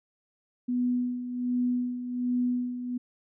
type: tone with tremolo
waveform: sine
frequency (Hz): 246.9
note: B3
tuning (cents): 0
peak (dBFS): -23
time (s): 0.68-2.98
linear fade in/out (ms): 10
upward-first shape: sine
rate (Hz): 1.3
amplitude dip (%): 65
effects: none